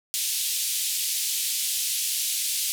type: band-pass noise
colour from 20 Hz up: white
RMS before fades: -27 dBFS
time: 0.14-2.72 s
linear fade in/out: 0 ms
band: 2800 to 13000 Hz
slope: 24 dB/octave
effects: none